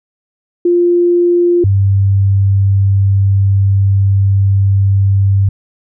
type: tone pair in turn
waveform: sine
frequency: 349.2 / 98.23 Hz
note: F4 / G2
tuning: 0 / +4 cents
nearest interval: octave + minor seventh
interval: 2196 cents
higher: first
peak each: -7 dBFS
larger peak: neither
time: 0.65-1.64 / 1.64-5.49 s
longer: second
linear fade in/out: 5 ms
effects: none